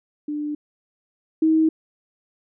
sine tone pair in turn, 297.2 / 317.8 Hz, D4 / D#4, +21 / +37 cents, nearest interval minor second, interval 116 cents, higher second, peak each -24 / -14 dBFS, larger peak second, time 0.28-0.55 / 1.42-1.69 s, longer neither, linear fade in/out 5 ms, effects none

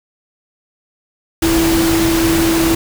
sine tone in noise, 329.6 Hz, E4, in tune, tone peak -12 dBFS, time 1.42-2.75 s, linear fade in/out 5 ms, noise pink, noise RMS -18 dBFS, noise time 1.42-2.75 s, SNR +3 dB, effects none

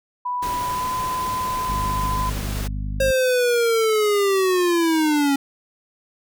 sine tone with pitch glide, 987.8 to 1013.8 Hz, B5 to B5, 0 to +45 cents, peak -22 dBFS, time 0.25-2.3 s, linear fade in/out 10 ms, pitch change +45 cents, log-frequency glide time 0.6-0.92 s
pink noise, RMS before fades -32 dBFS, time 0.42-2.68 s, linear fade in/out 10 ms
harmonic tone, 50.6 Hz, G#1, 44 cents flat, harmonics 1 / 2 / 3 / 4 / 5, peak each -25 / -31 / -35 / -37 / -39 dBFS, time 1.68-3.12 s, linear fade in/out 10 ms
square linear sweep, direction down, 538 to 274.3 Hz, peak -17 dBFS, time 3-5.36 s, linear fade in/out 5 ms
effects none

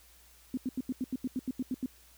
sine tone bursts, 255.7 Hz, C4, 40 cents flat, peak -29 dBFS, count 12, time 0.54-1.86 s, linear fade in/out 2 ms, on 33 ms, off 84 ms, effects added 60 Hz sine -62 dBFS peak until 2.17 s + white hiss -60 dBFS RMS until 2.17 s

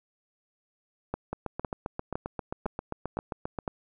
two click trains, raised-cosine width 1 ms, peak -18 / -16 dBFS, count 18 / 6, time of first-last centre 1.33-3.588 / 1.14-3.678 s, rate 7.53 / 1.97 Hz, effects none

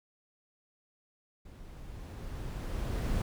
brown noise with level ramp, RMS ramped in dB -50 to -30 dBFS, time 1.45-3.22 s, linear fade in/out 5 ms, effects none

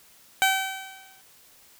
15% pulse tone with exponential decay, 768 Hz, G5, 36 cents flat, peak -10 dBFS, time 0.42-1.21 s, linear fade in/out 0 ms, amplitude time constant 170 ms, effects white hiss -55 dBFS RMS until 1.79 s

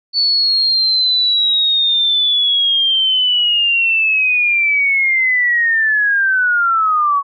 sine linear sweep, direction down, 4480 to 1108.7 Hz, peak -11 dBFS, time 0.13-7.23 s, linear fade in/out 50 ms, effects none

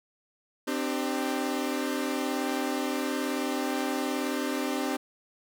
sawtooth chord, C suspended second, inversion none, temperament equal with one note detuned, 261.6 / 300.5 / 392 Hz, C4 / D4 / G4, 0 / +40 / 0 cents, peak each -27 / -28 / -31 dBFS, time 0.67-4.97 s, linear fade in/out 10 ms, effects none

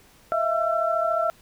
sine tone cluster, 643 / 677 / 1345 Hz, E5 / E5 / E6, -43 / +46 / +34 cents, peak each -25 dBFS, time 0.32-1.3 s, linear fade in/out 0 ms, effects pink hiss -55 dBFS RMS until 1.41 s

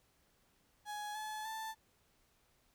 35% pulse tone with pitch steps, 836 / 859 / 882.6 Hz, G#5 / A5 / A5, +11 / -42 / +5 cents, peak -39 dBFS, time 0.85-1.75 s, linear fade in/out 50 ms, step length 300 ms, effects pink hiss -73 dBFS RMS until 2.74 s

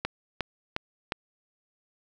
click train, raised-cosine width 0.3 ms, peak -12 dBFS, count 4, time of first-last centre 0.05-1.121 s, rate 2.8 Hz, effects none

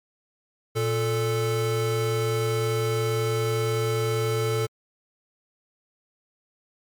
square tone pair together, 116.54 / 440 Hz, A#2 / A4, 0 / 0 cents, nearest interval octave + major seventh, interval 2300 cents, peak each -26 dBFS, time 0.75-4.67 s, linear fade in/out 20 ms, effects MP3 96 kbps

